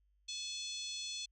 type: harmonic tone with a mistuned harmonic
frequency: 859 Hz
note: A5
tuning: 42 cents flat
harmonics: 3 / 4 / 5 / 6 / 7 / 8 / 9 / 10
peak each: -50 / -44 / -45 / -54 / -47 / -55 / -54 / -61 dBFS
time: 0.28-1.26 s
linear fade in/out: 10 ms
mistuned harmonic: 6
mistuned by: +28 cents
effects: added 50 Hz sine -70 dBFS peak until 1.31 s